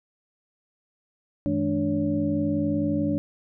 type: tone cluster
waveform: sine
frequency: 96.1 / 160.8 / 212.2 / 291.7 / 561 Hz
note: G2 / E3 / G#3 / D4 / C#5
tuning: -34 / -43 / +38 / -12 / +21 cents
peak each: -33 / -31 / -29 / -24 / -32 dBFS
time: 1.46-3.18 s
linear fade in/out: 0 ms
effects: none